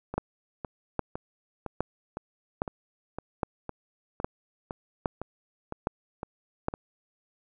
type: two click trains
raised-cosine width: 1 ms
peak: -12 / -20 dBFS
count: 9 / 14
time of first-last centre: 0.18-6.684 / 0.14-6.739 s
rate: 1.23 / 1.97 Hz
effects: none